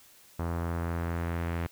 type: tone with low-pass filter sweep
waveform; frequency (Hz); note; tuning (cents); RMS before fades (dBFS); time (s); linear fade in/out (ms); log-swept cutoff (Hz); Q
sawtooth; 84.6; E2; +45; -32; 0.39-1.67; 5; 1200 to 2200; 1.5
effects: white hiss -57 dBFS RMS until 1.71 s